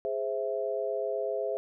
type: chord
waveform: sine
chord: Ab augmented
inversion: none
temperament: equal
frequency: 415.3 / 523.3 / 659.3 Hz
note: Ab4 / C5 / E5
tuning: 0 / 0 / 0 cents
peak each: -33 dBFS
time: 0.05-1.57 s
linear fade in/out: 0 ms
effects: none